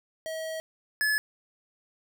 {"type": "tone pair in turn", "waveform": "square", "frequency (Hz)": [640, 1715], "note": ["D#5", "A6"], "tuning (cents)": [49, -45], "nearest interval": "octave + perfect fourth", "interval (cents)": 1706, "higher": "second", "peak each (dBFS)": [-33, -24], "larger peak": "second", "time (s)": [[0.26, 0.6], [1.01, 1.18]], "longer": "first", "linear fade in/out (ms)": 0, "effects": []}